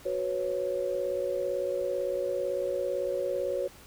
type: chord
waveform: sine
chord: F# suspended fourth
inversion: none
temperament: equal with one note detuned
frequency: 370 / 493.9 / 551.8 Hz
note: F#4 / B4 / C#5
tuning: 0 / 0 / -8 cents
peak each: -34 / -33 / -30 dBFS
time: 0.05-3.68 s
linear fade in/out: 10 ms
effects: pink hiss -52 dBFS RMS until 3.86 s